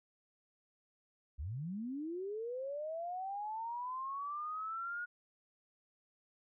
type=linear sweep; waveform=sine; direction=up; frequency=60 to 1450 Hz; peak=-38 dBFS; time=1.38-5.06 s; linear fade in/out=20 ms; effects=none